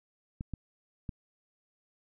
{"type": "clicks", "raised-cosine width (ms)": 5, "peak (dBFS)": -24, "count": 3, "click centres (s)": [0.409, 0.537, 1.092], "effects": []}